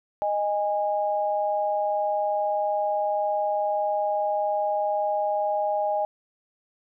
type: tone pair together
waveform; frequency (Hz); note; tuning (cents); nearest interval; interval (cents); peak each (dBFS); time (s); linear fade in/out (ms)
sine; 619 / 821.3; D#5 / G#5; -9 / -20; perfect fourth; 489; -25; 0.22-6.05; 0
effects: none